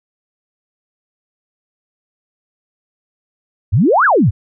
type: exponential two-way sweep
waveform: sine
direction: up then down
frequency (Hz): 82.4 to 1714 to 82.4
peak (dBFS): -8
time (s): 3.72-4.31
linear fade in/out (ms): 20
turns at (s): 4.05
effects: none